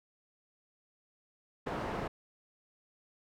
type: low-pass noise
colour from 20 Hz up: white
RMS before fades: -37 dBFS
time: 1.66-2.08 s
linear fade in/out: 10 ms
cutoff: 890 Hz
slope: 12 dB/octave
effects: none